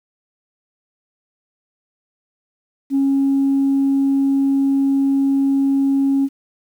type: tone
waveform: sine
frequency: 274.1 Hz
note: C#4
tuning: 19 cents flat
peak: -12 dBFS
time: 2.9-6.29 s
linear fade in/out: 50 ms
effects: tanh soft clip ceiling -10 dBFS + 8-bit